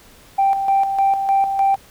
sine tone with tremolo, 784 Hz, G5, in tune, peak -11 dBFS, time 0.38-1.76 s, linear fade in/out 10 ms, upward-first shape square, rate 3.3 Hz, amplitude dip 55%, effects tanh soft clip ceiling -9 dBFS + pink hiss -47 dBFS RMS until 1.9 s

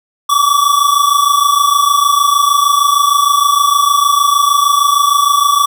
square tone pair together, 1134.5 / 1161 Hz, C#6 / D6, +40 / -20 cents, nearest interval unison, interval 40 cents, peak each -12 dBFS, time 0.29-5.66 s, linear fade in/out 10 ms, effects none

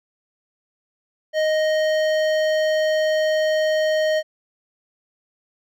sine tone with hard clipping, 622.3 Hz, D#5, in tune, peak -19 dBFS, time 1.33-4.23 s, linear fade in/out 50 ms, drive 14 dB, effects none

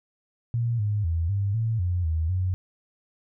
sine tone with pitch steps, 117.6 / 104.2 / 82.9 / 99.7 / 112.6 / 89.1 / 80.1 / 92.1 Hz, A#2 / G#2 / E2 / G2 / A2 / F2 / E2 / F#2, +16 / +6 / +10 / +30 / +40 / +35 / -49 / -7 cents, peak -22 dBFS, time 0.54-2.54 s, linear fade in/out 0 ms, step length 250 ms, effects none

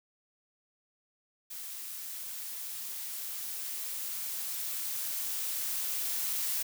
blue noise with level ramp, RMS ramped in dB -42 to -32 dBFS, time 1.5-6.63 s, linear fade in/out 10 ms, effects none

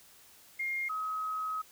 sine tone pair in turn, 2127 / 1271.7 Hz, C7 / D#6, +28 / +37 cents, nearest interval major sixth, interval 891 cents, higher first, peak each -31 / -32 dBFS, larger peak first, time 0.59-0.89 / 0.89-1.62 s, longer second, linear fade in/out 10 ms, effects white hiss -58 dBFS RMS until 1.71 s

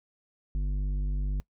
triangle tone with tanh clipping, 49 Hz, G1, in tune, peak -28 dBFS, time 0.55-1.4 s, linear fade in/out 0 ms, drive 14 dB, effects noise-tail reverb RT60 0.1 s tail -22 dB re dry

